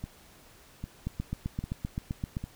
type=two click trains; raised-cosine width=5 ms; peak=-23 / -19 dBFS; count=4 / 11; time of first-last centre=0.04-2.44 / 1.07-2.369 s; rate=1.25 / 7.7 Hz; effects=pink hiss -56 dBFS RMS until 2.55 s